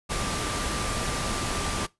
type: tone in noise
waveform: sine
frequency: 1182 Hz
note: D6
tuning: 11 cents sharp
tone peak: -36 dBFS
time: 0.09-1.87 s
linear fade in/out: 20 ms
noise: pink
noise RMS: -29 dBFS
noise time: 0.09-1.87 s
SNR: -10 dB
effects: noise-tail reverb RT60 0.2 s tail -21 dB re dry + resampled to 24000 Hz